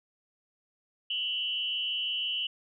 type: tone with amplitude modulation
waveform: sine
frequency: 2960 Hz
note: F#7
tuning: in tune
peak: -25 dBFS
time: 1.1-2.47 s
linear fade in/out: 5 ms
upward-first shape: sine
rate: 226 Hz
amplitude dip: 85%
effects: none